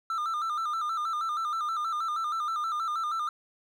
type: tone with vibrato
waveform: triangle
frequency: 1270 Hz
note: D#6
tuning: 35 cents sharp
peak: -26 dBFS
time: 0.1-3.29 s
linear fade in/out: 2 ms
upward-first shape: square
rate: 6.3 Hz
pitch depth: 82 cents each way
effects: none